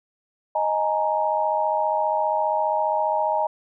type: chord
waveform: sine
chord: D# suspended fourth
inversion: none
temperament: equal with one note detuned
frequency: 622.3 / 837.4 / 932.3 Hz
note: D#5 / G#5 / A#5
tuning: 0 / +14 / 0 cents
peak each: -24 dBFS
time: 0.55-3.47 s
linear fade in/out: 5 ms
effects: none